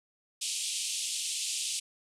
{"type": "band-pass noise", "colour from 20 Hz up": "white", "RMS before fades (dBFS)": -34, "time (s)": [0.41, 1.8], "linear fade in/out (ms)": 10, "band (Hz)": [2600, 9700], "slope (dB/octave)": 48, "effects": []}